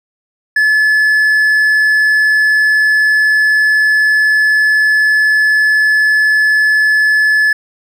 triangle tone, 1722 Hz, A6, 38 cents flat, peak -6 dBFS, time 0.56-7.53 s, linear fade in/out 5 ms, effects none

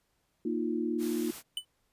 sine chord, Bb suspended fourth, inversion none, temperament just, 233.1 / 310.8 / 349.6 Hz, Bb3 / Eb4 / F4, 0 / -2 / +2 cents, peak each -33 dBFS, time 0.45-1.31 s, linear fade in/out 5 ms
white noise, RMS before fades -44 dBFS, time 0.98-1.43 s, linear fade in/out 50 ms
square tone with exponential decay, 3000 Hz, F#7, 23 cents sharp, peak -28 dBFS, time 1.57-1.65 s, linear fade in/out 2 ms, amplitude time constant 17 ms
effects pink hiss -75 dBFS RMS until 1.92 s + resampled to 32000 Hz

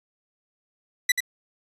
sawtooth tone with echo, 1975.5 Hz, B6, in tune, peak -13 dBFS, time 1.09-1.12 s, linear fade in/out 5 ms, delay 85 ms, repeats 1, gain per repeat -6 dB, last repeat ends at 1.205 s, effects resampled to 32000 Hz

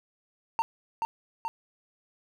triangle tone with echo, 911 Hz, A#5, 40 cents flat, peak -21 dBFS, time 0.59-0.62 s, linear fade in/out 0 ms, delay 430 ms, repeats 2, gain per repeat -3 dB, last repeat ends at 1.48 s, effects none

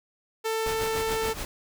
sawtooth tone, 444.7 Hz, A4, 18 cents sharp, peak -22 dBFS, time 0.44-1.34 s, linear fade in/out 20 ms
pink noise with tremolo, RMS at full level -33 dBFS, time 0.66-1.45 s, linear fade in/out 0 ms, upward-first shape sine, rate 7 Hz, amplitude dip 70%
effects none

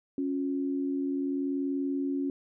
sine tone pair together, 276.5 / 357.2 Hz, C#4 / F4, -4 / +39 cents, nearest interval major third, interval 443 cents, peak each -28 / -36 dBFS, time 0.18-2.3 s, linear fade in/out 2 ms, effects none

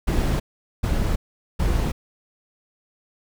brown noise bursts, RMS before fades -21 dBFS, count 3, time 0.07-1.92 s, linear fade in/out 10 ms, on 330 ms, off 430 ms, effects none

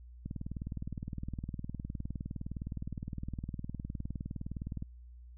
click train, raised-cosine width 5 ms, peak -26 dBFS, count 90, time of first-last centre 0.26-4.824 s, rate 19.5 Hz, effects added 60 Hz sine -49 dBFS peak until 5.37 s

